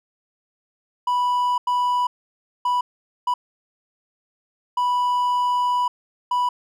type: tone bursts at uneven times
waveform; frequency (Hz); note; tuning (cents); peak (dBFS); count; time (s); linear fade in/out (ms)
triangle; 985; B5; -5; -16; 6; 1.07-1.58 / 1.67-2.07 / 2.65-2.81 / 3.27-3.34 / 4.77-5.88 / 6.31-6.49; 5
effects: none